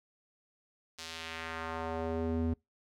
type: tone with band-pass filter sweep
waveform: square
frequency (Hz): 81.7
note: E2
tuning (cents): -15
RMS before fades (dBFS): -36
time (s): 0.98-2.54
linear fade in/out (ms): 10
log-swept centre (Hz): 5100 to 200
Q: 1.2
effects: noise-tail reverb RT60 0.2 s tail -25 dB re dry